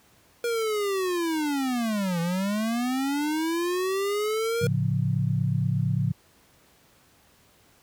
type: linear two-way sweep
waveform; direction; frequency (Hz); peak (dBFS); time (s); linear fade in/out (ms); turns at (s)
square; down then up; 477.1 to 165.7 to 477.1; -25; 0.44-4.67; 2; 2.2
type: chord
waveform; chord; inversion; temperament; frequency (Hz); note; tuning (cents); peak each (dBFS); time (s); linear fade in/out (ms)
sine; A augmented; none; equal; 110 / 138.59 / 174.61; A2 / C#3 / E#3; 0 / 0 / 0; -26 / -25 / -28; 4.61-6.12; 10
effects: pink hiss -59 dBFS RMS until 7.82 s + high-pass 60 Hz 12 dB/octave